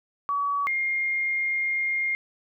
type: tone pair in turn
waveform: sine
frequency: 1136 / 2124 Hz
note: C#6 / C7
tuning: +42 / +25 cents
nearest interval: major seventh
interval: 1083 cents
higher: second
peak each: -23 dBFS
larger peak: neither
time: 0.29-0.67 / 0.67-2.15 s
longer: second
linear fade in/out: 0 ms
effects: none